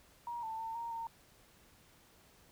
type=tone with pitch steps; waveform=sine; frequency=948 / 889 / 902 / 931 / 915 Hz; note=A#5 / A5 / A5 / A#5 / A#5; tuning=+29 / +18 / +43 / -2 / -32 cents; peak=-38 dBFS; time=0.27-1.07 s; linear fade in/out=2 ms; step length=160 ms; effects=pink hiss -64 dBFS RMS until 2.51 s